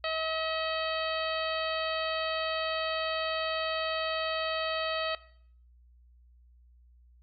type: harmonic tone with a mistuned harmonic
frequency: 640 Hz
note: D#5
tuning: 49 cents sharp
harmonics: 1 / 2 / 3 / 4 / 5 / 6 / 7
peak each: -33 / -36 / -38 / -39 / -40 / -41 / -41 dBFS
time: 0.04-5.15 s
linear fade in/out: 2 ms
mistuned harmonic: 5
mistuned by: -36 cents
effects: noise-tail reverb RT60 0.6 s tail -18 dB re dry + added 60 Hz sine -56 dBFS peak until 7.22 s